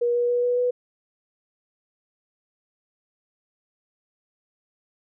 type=tone with pitch steps; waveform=sine; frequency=478.7 / 482.3 / 485.9 / 489.6 / 493.3 Hz; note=A#4 / B4 / B4 / B4 / B4; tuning=+46 / -41 / -28 / -15 / -2 cents; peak=-19 dBFS; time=0.01-0.71 s; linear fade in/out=10 ms; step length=140 ms; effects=none